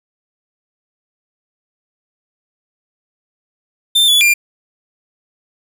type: tone with pitch steps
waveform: 45% pulse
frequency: 3575 / 3425 / 2392 Hz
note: A7 / A7 / D7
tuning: +27 / -47 / +31 cents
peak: -8 dBFS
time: 3.95-4.34 s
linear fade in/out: 10 ms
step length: 130 ms
effects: none